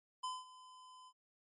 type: tone with ADSR envelope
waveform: square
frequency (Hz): 1017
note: C6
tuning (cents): -50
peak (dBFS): -38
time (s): 0.23-1.13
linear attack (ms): 12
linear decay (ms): 200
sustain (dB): -18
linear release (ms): 57
effects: MP3 48 kbps